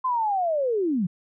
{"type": "linear sweep", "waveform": "sine", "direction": "down", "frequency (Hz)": [1046.5, 161.7], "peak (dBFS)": -21, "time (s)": [0.04, 1.07], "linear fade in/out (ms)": 10, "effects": []}